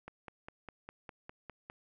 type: click train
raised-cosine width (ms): 0.5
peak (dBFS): -30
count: 9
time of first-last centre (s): 0.08-1.699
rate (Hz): 4.94
effects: none